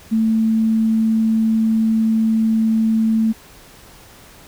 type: tone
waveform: sine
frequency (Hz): 222.2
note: A3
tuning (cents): +17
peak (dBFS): -13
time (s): 0.11-3.33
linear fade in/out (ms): 20
effects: pink hiss -44 dBFS RMS until 4.47 s